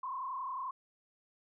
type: tone with frequency modulation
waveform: sine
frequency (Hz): 1046.5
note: C6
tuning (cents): 0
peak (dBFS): -36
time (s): 0.03-0.71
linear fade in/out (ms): 5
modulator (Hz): 31.2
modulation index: 1.7
effects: none